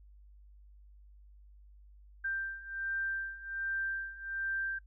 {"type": "beating tone pair", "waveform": "sine", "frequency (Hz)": [1574, 1575.3], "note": ["G6", "G6"], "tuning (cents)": [7, 8], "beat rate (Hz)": 1.3, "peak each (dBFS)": [-39, -36], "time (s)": [2.24, 4.79], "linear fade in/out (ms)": 10, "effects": ["noise-tail reverb RT60 0.1 s tail -21 dB re dry", "added 50 Hz sine -54 dBFS peak until 4.86 s"]}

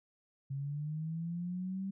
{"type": "linear sweep", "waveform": "sine", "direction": "up", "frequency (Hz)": [135.3, 195.9], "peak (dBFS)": -35, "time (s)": [0.5, 1.91], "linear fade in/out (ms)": 10, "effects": []}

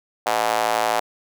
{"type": "tone with high-pass filter", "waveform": "square", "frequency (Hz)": 56, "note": "A1", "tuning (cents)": 31, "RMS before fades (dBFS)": -21, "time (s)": [0.26, 1], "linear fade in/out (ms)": 5, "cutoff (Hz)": 720, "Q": 2.7, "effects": []}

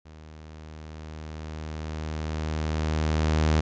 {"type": "tone with level ramp", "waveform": "sawtooth", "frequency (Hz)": 77.78, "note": "D#2", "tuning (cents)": 0, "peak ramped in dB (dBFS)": [-41, -15], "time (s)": [0.05, 3.61], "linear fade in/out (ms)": 10, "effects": ["resampled to 16000 Hz"]}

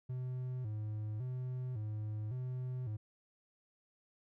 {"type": "tone with vibrato", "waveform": "triangle", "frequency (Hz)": 116.54, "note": "A#2", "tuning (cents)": 0, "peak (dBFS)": -35, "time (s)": [0.09, 2.97], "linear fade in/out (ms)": 10, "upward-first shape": "square", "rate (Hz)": 0.9, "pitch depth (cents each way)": 150, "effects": []}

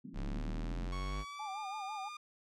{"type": "band-pass noise", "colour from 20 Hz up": "pink", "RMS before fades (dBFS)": -47, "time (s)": [0.04, 0.89], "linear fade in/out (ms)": 10, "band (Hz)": [170, 280], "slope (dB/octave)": 48}
{"type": "exponential sweep", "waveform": "square", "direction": "up", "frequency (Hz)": [33.46, 51.5], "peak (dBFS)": -37, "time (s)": [0.13, 1.25], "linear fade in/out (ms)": 50}
{"type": "tone with pitch glide", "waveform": "sawtooth", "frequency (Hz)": [1108.7, 1209], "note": ["C#6", "D6"], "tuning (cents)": [0, 50], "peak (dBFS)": -40, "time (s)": [0.92, 2.17], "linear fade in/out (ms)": 5, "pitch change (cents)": 150, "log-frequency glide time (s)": [1.08, 1.66]}
{"type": "tone with vibrato", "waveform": "sine", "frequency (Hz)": 813, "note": "G#5", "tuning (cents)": -37, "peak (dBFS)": -40, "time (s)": [1.39, 2.09], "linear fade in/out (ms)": 10, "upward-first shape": "sine", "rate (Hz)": 6, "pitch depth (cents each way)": 120}
{"effects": ["low-pass 6000 Hz 12 dB/octave"]}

